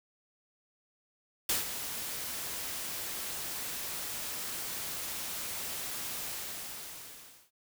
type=noise with ADSR envelope; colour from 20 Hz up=white; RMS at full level=-28 dBFS; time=1.49-7.51 s; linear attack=4 ms; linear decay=150 ms; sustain=-10 dB; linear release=1300 ms; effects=none